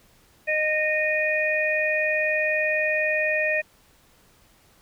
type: harmonic tone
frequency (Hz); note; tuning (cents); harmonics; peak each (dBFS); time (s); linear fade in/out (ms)
616; D#5; -17; 1 / 3 / 4; -25 / -25 / -25; 0.47-3.62; 20
effects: pink hiss -58 dBFS RMS until 4.81 s